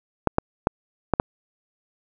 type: clicks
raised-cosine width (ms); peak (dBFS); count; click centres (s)
1; -3; 5; 0.273 / 0.384 / 0.671 / 1.137 / 1.199
effects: none